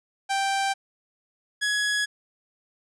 sawtooth tone pair in turn, 784 / 1677.6 Hz, G5 / G#6, 0 / +17 cents, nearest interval octave + minor second, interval 1317 cents, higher second, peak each -19 dBFS, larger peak neither, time 0.29-0.74 / 1.61-2.06 s, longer neither, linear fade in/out 20 ms, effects resampled to 22050 Hz

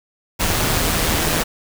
pink noise with amplitude modulation, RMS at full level -17 dBFS, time 0.39-1.44 s, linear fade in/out 20 ms, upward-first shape sine, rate 163 Hz, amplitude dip 40%, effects none

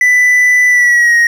triangle tone with pitch glide, 1988 to 1878.6 Hz, B6 to A#6, +11 to +13 cents, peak -4 dBFS, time 0.01-1.27 s, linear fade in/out 2 ms, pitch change -98 cents, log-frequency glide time 0.68-1.16 s, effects none

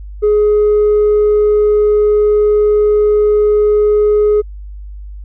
triangle tone with tanh clipping, 419.7 Hz, G#4, 18 cents sharp, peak -8 dBFS, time 0.22-4.42 s, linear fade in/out 20 ms, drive 6 dB, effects added 50 Hz sine -26 dBFS peak until 5.24 s

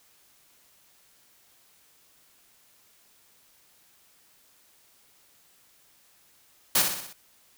white noise with echo, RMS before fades -21 dBFS, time 6.75-6.82 s, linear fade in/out 5 ms, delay 62 ms, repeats 5, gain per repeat -5 dB, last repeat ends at 7.13 s, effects white hiss -61 dBFS RMS until 7.57 s

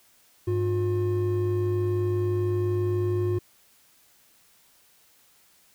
triangle tone pair together, 101.7 / 357.4 Hz, G#2 / F4, -36 / +40 cents, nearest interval octave + minor seventh, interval 2176 cents, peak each -23 dBFS, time 0.47-3.39 s, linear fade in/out 10 ms, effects tanh soft clip ceiling -13 dBFS + white hiss -60 dBFS RMS until 5.74 s

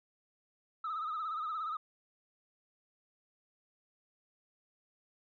sine tone with vibrato, 1268 Hz, D#6, 32 cents sharp, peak -33 dBFS, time 0.84-1.77 s, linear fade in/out 5 ms, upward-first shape sine, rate 17 Hz, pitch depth 79 cents each way, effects tanh soft clip ceiling -32 dBFS

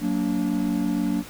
triangle chord, Gb augmented, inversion none, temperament just, 185 / 231.2 / 289.1 Hz, Gb3 / Bb3 / D4, 0 / -14 / -27 cents, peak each -25 / -24 / -23 dBFS, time 0-1.24 s, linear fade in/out 50 ms, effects pink hiss -42 dBFS RMS until 1.29 s

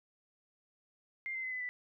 sine tone with pitch steps, 2100 / 2070 / 2040 / 2011 / 1982.1 Hz, C7 / C7 / C7 / B6 / B6, +6 / -19 / -44 / +31 / +6 cents, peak -36 dBFS, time 1.26-1.69 s, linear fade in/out 0 ms, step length 86 ms, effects none

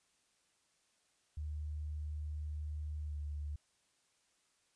sine tone with pitch glide, 75.5 to 73.73 Hz, D2 to D2, +48 to +7 cents, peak -38 dBFS, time 1.37-3.56 s, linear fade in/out 5 ms, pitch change -41 cents, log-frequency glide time 3.07-3.15 s, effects white hiss -75 dBFS RMS until 4.75 s + resampled to 22050 Hz

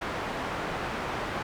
white low-pass noise, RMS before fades -33 dBFS, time 0.01-1.43 s, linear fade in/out 10 ms, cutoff 1400 Hz, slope 12 dB/octave, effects none

